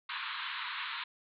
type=band-pass noise; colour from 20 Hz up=pink; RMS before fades=-39 dBFS; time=0.09-1.04 s; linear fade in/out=5 ms; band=950 to 4100 Hz; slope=96 dB/octave; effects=none